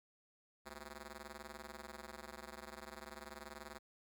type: ring-modulated tone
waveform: 5% pulse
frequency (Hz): 146.83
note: D3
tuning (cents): 0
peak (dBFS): -35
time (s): 0.65-3.79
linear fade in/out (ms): 20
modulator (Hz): 83.6
effects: none